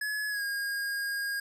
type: tone with pitch glide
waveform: square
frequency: 1700 to 1627 Hz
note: G#6 to G#6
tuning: +40 to -36 cents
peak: -31 dBFS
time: 0.01-1.4 s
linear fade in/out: 5 ms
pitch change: -76 cents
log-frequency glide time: 0.29-0.43 s
effects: none